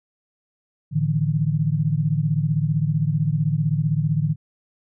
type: chord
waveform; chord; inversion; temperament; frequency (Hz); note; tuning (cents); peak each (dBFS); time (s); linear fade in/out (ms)
sine; A suspended fourth; none; equal with one note detuned; 110 / 149.23 / 164.81; A2 / D3 / E3; 0 / +28 / 0; -26 / -20 / -24; 0.91-4.36; 50
effects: none